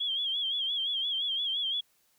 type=tone with vibrato; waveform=sine; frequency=3272 Hz; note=G#7; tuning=26 cents flat; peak=-28 dBFS; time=0-1.81 s; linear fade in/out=10 ms; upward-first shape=sine; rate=5.8 Hz; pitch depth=82 cents each way; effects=white hiss -69 dBFS RMS until 2.18 s

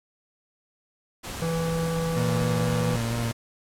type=noise; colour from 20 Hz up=pink; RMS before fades=-35 dBFS; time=1.23-3.33 s; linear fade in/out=20 ms
type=harmonic tone; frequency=164.81 Hz; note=E3; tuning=in tune; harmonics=1 / 3 / 5 / 7 / 9 / 10; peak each=-26 / -29 / -41 / -39 / -47 / -50 dBFS; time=1.42-2.96 s; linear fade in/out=0 ms
type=tone with vibrato; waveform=30% pulse; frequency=116.6 Hz; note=A#2; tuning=1 cent sharp; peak=-23 dBFS; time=2.16-3.32 s; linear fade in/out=10 ms; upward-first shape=square; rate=4.2 Hz; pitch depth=16 cents each way
effects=low-pass 12000 Hz 12 dB/octave

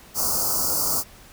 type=band-stop noise; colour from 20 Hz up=white; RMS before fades=-23 dBFS; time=0.14-1.04 s; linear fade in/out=50 ms; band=1400 to 4500 Hz; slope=96 dB/octave; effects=pink hiss -48 dBFS RMS until 1.32 s

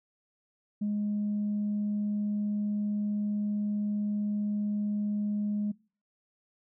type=tone; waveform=sine; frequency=207.7 Hz; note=G#3; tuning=in tune; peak=-26 dBFS; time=0.81-5.72 s; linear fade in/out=10 ms; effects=noise-tail reverb RT60 0.4 s tail -24 dB re dry + tanh soft clip ceiling -24 dBFS

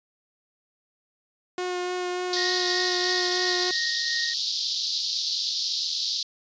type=tone with vibrato; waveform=sawtooth; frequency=360.5 Hz; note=F#4; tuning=45 cents flat; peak=-23 dBFS; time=1.58-3.71 s; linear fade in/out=2 ms; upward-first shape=sine; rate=3.4 Hz; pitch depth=11 cents each way
type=band-pass noise; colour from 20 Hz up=pink; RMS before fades=-28 dBFS; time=2.33-6.23 s; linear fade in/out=2 ms; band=3800 to 5300 Hz; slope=48 dB/octave
type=tone with tremolo; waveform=triangle; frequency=1864.7 Hz; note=A#6; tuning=in tune; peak=-26 dBFS; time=2.36-4.34 s; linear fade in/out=10 ms; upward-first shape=sine; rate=2.9 Hz; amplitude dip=40%
effects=resampled to 16000 Hz

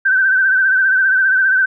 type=tone with vibrato; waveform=sine; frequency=1543 Hz; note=G6; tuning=28 cents flat; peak=-10 dBFS; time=0.05-1.66 s; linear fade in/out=10 ms; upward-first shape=triangle; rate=15 Hz; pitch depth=65 cents each way; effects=none

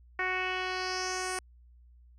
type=tone with low-pass filter sweep; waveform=10% pulse; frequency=370 Hz; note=F#4; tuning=in tune; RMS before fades=-33 dBFS; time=0.19-1.39 s; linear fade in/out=2 ms; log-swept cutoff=2000 to 9100 Hz; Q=3.3; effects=added 60 Hz sine -54 dBFS peak until 2.18 s

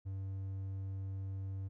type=tone; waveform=triangle; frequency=96.5 Hz; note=G2; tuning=27 cents flat; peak=-36 dBFS; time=0.05-1.69 s; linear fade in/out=20 ms; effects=none

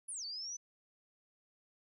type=linear two-way sweep; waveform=sine; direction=down then up; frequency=10548 to 4435 to 6080 Hz; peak=-40 dBFS; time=0.08-0.57 s; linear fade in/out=10 ms; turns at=0.25 s; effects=none

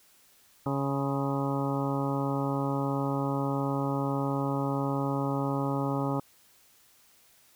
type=harmonic tone with a mistuned harmonic; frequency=138.59 Hz; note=C#3; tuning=in tune; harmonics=1 / 2 / 3 / 4 / 5 / 6 / 7 / 8 / 9; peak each=-31 / -31 / -37 / -36 / -43 / -37 / -40 / -42 / -39 dBFS; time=0.66-6.2 s; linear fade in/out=2 ms; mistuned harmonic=8; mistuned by=-57 cents; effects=white hiss -61 dBFS RMS until 7.55 s

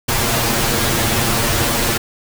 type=noise with comb filter; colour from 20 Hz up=pink; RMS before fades=-17 dBFS; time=0.08-1.98 s; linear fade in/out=10 ms; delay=8.6 ms; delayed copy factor=+0.9; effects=none

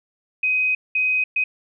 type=tone bursts at uneven times; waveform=sine; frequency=2515 Hz; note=D#7; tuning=18 cents sharp; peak=-17 dBFS; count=3; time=0.43-0.75 / 0.95-1.24 / 1.36-1.44 s; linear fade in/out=5 ms; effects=none

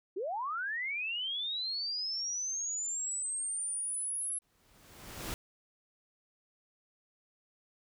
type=linear sweep; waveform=sine; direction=up; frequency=339.1 to 11010 Hz; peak=-33 dBFS; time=0.16-4.39 s; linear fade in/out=10 ms
type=noise with exponential growth; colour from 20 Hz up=pink; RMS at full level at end=-37 dBFS; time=4.42-5.34 s; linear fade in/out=0 ms; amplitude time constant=200 ms
effects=none

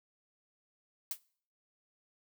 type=noise with exponential decay; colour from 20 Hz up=blue; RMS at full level=-31 dBFS; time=1.11-1.19 s; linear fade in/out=2 ms; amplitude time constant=17 ms; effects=noise-tail reverb RT60 0.5 s tail -22 dB re dry

